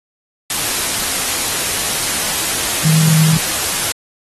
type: tone in noise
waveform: sine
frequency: 158.5 Hz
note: D#3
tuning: 32 cents sharp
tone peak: -10 dBFS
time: 2.85-3.37 s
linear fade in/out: 2 ms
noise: white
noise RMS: -18 dBFS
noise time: 0.5-3.92 s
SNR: +5 dB
effects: AAC 32 kbps